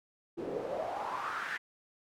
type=noise with band-pass filter sweep; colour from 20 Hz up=pink; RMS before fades=-37 dBFS; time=0.37-1.58 s; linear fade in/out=20 ms; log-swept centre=350 to 1800 Hz; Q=5.3; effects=none